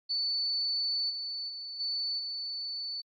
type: tone with level steps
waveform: sine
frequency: 4487 Hz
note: C#8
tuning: 20 cents sharp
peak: -28 / -34 / -38 / -30 / -34 dBFS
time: 0.09-3.02 s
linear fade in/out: 20 ms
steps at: 1.09 / 1.48 / 1.79 / 2.18 s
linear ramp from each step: 20 ms
effects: Opus 48 kbps